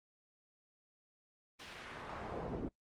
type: noise with band-pass filter sweep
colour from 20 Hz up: brown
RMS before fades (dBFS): -44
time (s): 1.59-2.69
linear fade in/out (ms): 10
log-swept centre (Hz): 3800 to 320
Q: 0.99
effects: noise-tail reverb RT60 0.1 s tail -24 dB re dry + Opus 24 kbps